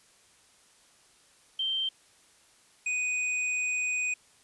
sine / square tone pair in turn, 3136 / 2489 Hz, G7 / D#7, 0 / 0 cents, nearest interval major third, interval 400 cents, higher first, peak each -27 / -28 dBFS, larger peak first, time 1.59-1.89 / 2.86-4.14 s, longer second, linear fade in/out 5 ms, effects white hiss -61 dBFS RMS until 4.43 s + resampled to 24000 Hz

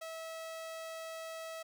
sawtooth tone, 649 Hz, E5, 27 cents flat, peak -38 dBFS, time 0.01-1.63 s, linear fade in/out 10 ms, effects none

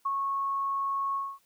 sine tone with ADSR envelope, 1100 Hz, C#6, 14 cents flat, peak -25 dBFS, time 0.05-1.39 s, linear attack 10 ms, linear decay 34 ms, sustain -2 dB, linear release 240 ms, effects white hiss -68 dBFS RMS until 1.45 s

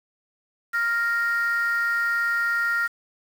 sine tone pair together, 1400 / 1861.3 Hz, F6 / A#6, +4 / -3 cents, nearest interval perfect fourth, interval 493 cents, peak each -21 / -24 dBFS, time 0.73-2.88 s, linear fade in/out 20 ms, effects tanh soft clip ceiling -16 dBFS + 7-bit

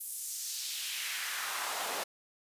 pink noise with high-pass filter sweep, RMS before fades -37 dBFS, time 0-2.04 s, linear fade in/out 10 ms, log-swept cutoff 11000 to 520 Hz, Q 1.5, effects resampled to 32000 Hz

